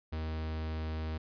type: tone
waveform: 45% pulse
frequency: 79 Hz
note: D#2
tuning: 27 cents sharp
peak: -34 dBFS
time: 0.12-1.18 s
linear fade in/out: 10 ms
effects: resampled to 11025 Hz